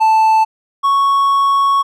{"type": "tone pair in turn", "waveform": "triangle", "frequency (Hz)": [880, 1108.7], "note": ["A5", "C#6"], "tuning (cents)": [0, 0], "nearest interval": "major third", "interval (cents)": 400, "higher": "second", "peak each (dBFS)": [-6, -8], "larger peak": "first", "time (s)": [[0, 0.45], [0.83, 1.83]], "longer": "second", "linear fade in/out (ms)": 20, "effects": []}